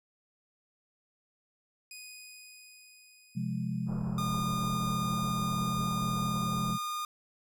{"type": "tone with exponential decay", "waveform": "15% pulse", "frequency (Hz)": 2489, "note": "D#7", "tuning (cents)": 0, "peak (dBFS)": -37, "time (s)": [1.91, 5.82], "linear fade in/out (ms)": 2, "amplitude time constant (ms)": 850}
{"type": "chord", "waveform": "sine", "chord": "F minor", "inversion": "second", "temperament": "equal with one note detuned", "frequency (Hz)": [130.81, 174.61, 209.3], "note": ["C3", "F3", "Ab3"], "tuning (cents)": [0, 0, 14], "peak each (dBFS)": -35, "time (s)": [3.35, 6.78], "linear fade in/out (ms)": 20}
{"type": "low-pass noise", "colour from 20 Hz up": "pink", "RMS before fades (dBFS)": -43, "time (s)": [3.86, 6.76], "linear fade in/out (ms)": 50, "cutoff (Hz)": 1300, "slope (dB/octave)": 48}
{"type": "tone", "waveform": "45% pulse", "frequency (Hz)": 1219, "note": "D#6", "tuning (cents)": -36, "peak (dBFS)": -33, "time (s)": [4.18, 7.05], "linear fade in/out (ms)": 2}
{"effects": []}